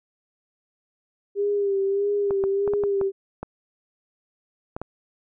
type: tone with vibrato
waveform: sine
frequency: 399.5 Hz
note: G4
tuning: 33 cents sharp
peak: -20 dBFS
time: 1.35-3.12 s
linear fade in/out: 50 ms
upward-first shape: sine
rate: 1.6 Hz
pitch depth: 42 cents each way
type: clicks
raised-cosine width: 1 ms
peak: -17 dBFS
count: 9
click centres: 2.308 / 2.439 / 2.677 / 2.736 / 2.837 / 3.013 / 3.43 / 4.765 / 4.816 s
effects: none